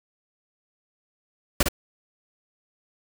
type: noise with echo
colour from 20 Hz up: pink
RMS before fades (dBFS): -19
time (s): 1.6-1.63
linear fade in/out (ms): 5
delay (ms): 56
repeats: 1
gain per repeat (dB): -5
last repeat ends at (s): 1.686
effects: none